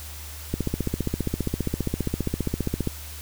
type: click train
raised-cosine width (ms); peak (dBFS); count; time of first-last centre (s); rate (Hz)
3; -11; 36; 0.54-2.873; 15
effects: added 75 Hz sine -38 dBFS peak until 3.21 s + white hiss -41 dBFS RMS until 3.21 s